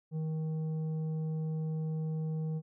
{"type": "tone with tanh clipping", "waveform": "triangle", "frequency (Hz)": 157.8, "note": "D#3", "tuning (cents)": 25, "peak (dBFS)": -33, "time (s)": [0.11, 2.62], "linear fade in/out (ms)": 50, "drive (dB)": 11, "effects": []}